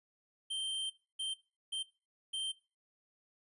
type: tone bursts at uneven times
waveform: square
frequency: 3136 Hz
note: G7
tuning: in tune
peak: -36 dBFS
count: 4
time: 0.5-0.9 / 1.19-1.34 / 1.72-1.83 / 2.33-2.52 s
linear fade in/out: 10 ms
effects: noise-tail reverb RT60 0.3 s tail -18 dB re dry + resampled to 24000 Hz